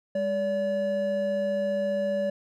triangle tone pair together, 202.6 / 573 Hz, G#3 / D5, -43 / -43 cents, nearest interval octave + tritone, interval 1800 cents, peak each -30 / -23 dBFS, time 0.15-2.3 s, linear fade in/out 5 ms, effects none

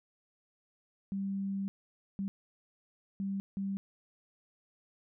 sine tone bursts at uneven times, 196 Hz, G3, in tune, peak -32 dBFS, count 4, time 1.12-1.68 / 2.19-2.28 / 3.2-3.4 / 3.57-3.77 s, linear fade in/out 0 ms, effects none

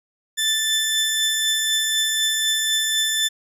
sawtooth tone pair together, 1760 / 3524 Hz, A6 / A7, 0 / +2 cents, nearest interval octave, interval 1202 cents, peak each -21 / -17 dBFS, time 0.37-3.29 s, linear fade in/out 20 ms, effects resampled to 32000 Hz

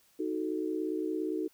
sine chord, D# diminished, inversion none, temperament equal with one note detuned, 312.6 / 370 / 440 Hz, D#4 / F#4 / A4, +8 / 0 / 0 cents, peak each -33 / -35 / -37 dBFS, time 0.19-1.48 s, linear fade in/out 10 ms, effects white hiss -66 dBFS RMS until 1.53 s

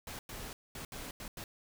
pink noise bursts at uneven times, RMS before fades -44 dBFS, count 6, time 0.07-0.19 / 0.29-0.53 / 0.75-0.85 / 0.92-1.11 / 1.2-1.28 / 1.37-1.44 s, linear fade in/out 2 ms, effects none

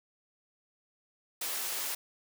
white high-pass noise, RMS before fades -35 dBFS, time 1.41-1.95 s, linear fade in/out 5 ms, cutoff 380 Hz, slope 12 dB/octave, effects none

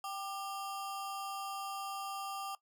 square ring-modulated tone, 987.8 Hz, B5, in tune, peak -36 dBFS, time 0.04-2.55 s, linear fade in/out 2 ms, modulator 205 Hz, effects noise-tail reverb RT60 0.1 s tail -19 dB re dry

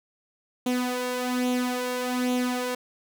sawtooth tone with flanger, 249.5 Hz, B3, 18 cents sharp, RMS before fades -27 dBFS, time 0.66-2.75 s, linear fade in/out 5 ms, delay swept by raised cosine 0.29 to 2.19 ms, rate 1.2 Hz, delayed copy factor +0.6, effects none

